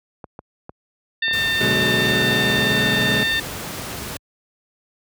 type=clicks; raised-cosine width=1 ms; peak=-20 dBFS; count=6; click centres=0.242 / 0.391 / 0.694 / 1.282 / 1.312 / 1.592 s
type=harmonic tone; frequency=902 Hz; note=A5; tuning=43 cents sharp; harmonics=2 / 3 / 4 / 5; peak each=-20 / -29 / -23 / -34 dBFS; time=1.22-3.4 s; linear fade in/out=5 ms
type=noise; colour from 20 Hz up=pink; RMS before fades=-30 dBFS; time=1.33-4.17 s; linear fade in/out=2 ms
type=chord; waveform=20% pulse; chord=G# half-diminished seventh; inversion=first; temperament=equal with one note detuned; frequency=123.47 / 146.83 / 185 / 211.2 Hz; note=B2 / D3 / F#3 / G#3; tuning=0 / 0 / 0 / +29 cents; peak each=-20 / -23 / -22 / -19 dBFS; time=1.6-3.24 s; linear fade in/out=10 ms
effects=high-pass 60 Hz 12 dB/octave